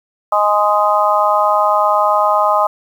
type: harmonic tone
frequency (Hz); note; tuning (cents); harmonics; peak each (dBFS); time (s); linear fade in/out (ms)
207.8; G#3; +1; 3 / 4 / 5 / 6; -16 / -16 / -16 / -16; 0.32-2.67; 5
effects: 7-bit